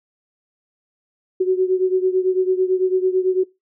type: beating tone pair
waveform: sine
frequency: 370 / 379 Hz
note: F#4 / F#4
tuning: 0 / +42 cents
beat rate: 9 Hz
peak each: -16 / -20 dBFS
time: 1.4-3.44 s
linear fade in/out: 10 ms
effects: noise-tail reverb RT60 0.2 s tail -20 dB re dry